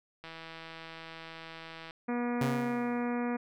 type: click train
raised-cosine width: 0.3 ms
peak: -29 dBFS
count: 273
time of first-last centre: 0.24-1.909 s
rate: 163 Hz
type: harmonic tone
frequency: 241.4 Hz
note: B3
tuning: 39 cents flat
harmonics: 1 / 2 / 3 / 4 / 5 / 6 / 7 / 8 / 9 / 10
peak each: -31 / -37 / -41 / -43 / -45 / -47 / -48 / -49 / -50 / -51 dBFS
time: 2.08-3.37 s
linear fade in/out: 10 ms
type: tone with exponential decay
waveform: sawtooth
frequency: 134.5 Hz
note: C3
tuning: 48 cents sharp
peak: -24 dBFS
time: 2.41-3.15 s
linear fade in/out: 5 ms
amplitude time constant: 160 ms
effects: none